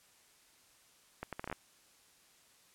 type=accelerating click train; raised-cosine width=0.5 ms; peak=-24 dBFS; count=8; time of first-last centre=1.23-1.527 s; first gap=97 ms; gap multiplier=0.7; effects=white hiss -65 dBFS RMS until 2.74 s + low-pass 11000 Hz 12 dB/octave